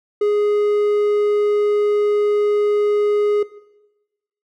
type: tone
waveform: triangle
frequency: 415.3 Hz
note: G#4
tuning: in tune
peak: -12 dBFS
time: 0.21-3.43 s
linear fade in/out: 5 ms
effects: noise-tail reverb RT60 1.0 s tail -18 dB re dry